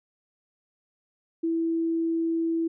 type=tone; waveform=sine; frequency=329.6 Hz; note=E4; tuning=in tune; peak=-23 dBFS; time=1.43-2.68 s; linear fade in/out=10 ms; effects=none